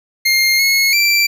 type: tone with pitch steps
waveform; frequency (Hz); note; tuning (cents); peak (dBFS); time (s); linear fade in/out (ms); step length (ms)
25% pulse; 2123 / 2176 / 2347; C7 / C#7 / D7; +25 / -33 / -2; -7; 0.25-1.27; 10; 340
effects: none